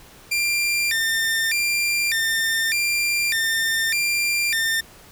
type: tone with vibrato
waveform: sawtooth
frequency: 2073 Hz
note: C7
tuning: 17 cents flat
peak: -16 dBFS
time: 0.31-4.81 s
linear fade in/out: 10 ms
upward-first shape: square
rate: 0.83 Hz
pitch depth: 240 cents each way
effects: pink hiss -47 dBFS RMS until 5.11 s